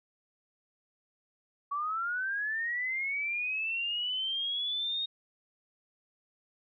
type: linear sweep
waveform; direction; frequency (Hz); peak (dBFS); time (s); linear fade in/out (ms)
sine; up; 1124 to 3737; -30; 1.71-5.06; 10
effects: none